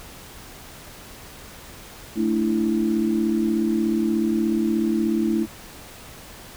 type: chord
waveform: sine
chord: A suspended fourth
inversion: none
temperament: just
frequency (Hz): 220 / 293.3 / 330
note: A3 / D4 / E4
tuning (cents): 0 / -2 / +2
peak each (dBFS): -22 / -27 / -22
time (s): 2.15-5.47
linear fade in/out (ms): 50
effects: pink hiss -42 dBFS RMS until 6.56 s